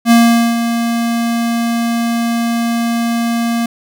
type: tone with ADSR envelope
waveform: square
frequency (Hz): 233.1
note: A#3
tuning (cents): 0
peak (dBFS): -5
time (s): 0.05-3.66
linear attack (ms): 61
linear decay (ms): 440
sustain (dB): -9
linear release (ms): 4
effects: none